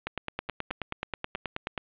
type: two click trains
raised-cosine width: 0.3 ms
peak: -14 / -23 dBFS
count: 17 / 5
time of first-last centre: 0.07-1.778 / 0.49-1.356 s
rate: 9.37 / 4.62 Hz
effects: resampled to 8000 Hz + 7-bit